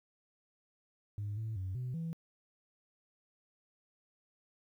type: tone with pitch steps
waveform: sine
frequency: 103 / 110.7 / 93.9 / 125.9 / 164.7 Hz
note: G#2 / A2 / F#2 / B2 / E3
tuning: -14 / +11 / +26 / +34 / -1 cents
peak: -34 dBFS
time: 1.18-2.13 s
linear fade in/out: 0 ms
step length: 190 ms
effects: tanh soft clip ceiling -33 dBFS + 12-bit